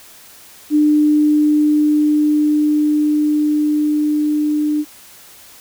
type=tone with level ramp; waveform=sine; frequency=300 Hz; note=D4; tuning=37 cents sharp; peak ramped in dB=-9 to -14 dBFS; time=0.7-4.85 s; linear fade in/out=50 ms; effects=white hiss -42 dBFS RMS until 5.6 s